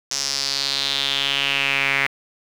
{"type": "tone with band-pass filter sweep", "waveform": "sawtooth", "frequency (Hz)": 138.5, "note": "C#3", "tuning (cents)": -1, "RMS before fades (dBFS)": -22, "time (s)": [0.11, 2.07], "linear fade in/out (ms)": 5, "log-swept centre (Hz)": [5800, 2100], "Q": 4.5, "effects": ["7-bit"]}